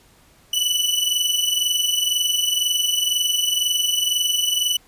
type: tone pair together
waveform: sawtooth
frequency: 2960 / 2982 Hz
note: F#7 / F#7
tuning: 0 / +13 cents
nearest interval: unison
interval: 13 cents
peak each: -18 dBFS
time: 0.53-4.77 s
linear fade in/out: 5 ms
effects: pink hiss -54 dBFS RMS until 4.87 s + resampled to 32000 Hz